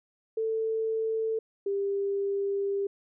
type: tone pair in turn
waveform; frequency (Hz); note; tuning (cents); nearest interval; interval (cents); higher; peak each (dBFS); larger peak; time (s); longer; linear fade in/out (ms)
sine; 444.3 / 397.8; A4 / G4; +17 / +25; major second; 192; first; -26; neither; 0.37-1.39 / 1.66-2.87; second; 5
effects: none